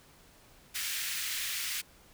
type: high-pass noise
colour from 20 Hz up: pink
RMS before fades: -35 dBFS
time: 0.74-1.82 s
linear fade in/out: 20 ms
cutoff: 1800 Hz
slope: 24 dB/octave
effects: pink hiss -59 dBFS RMS until 2.13 s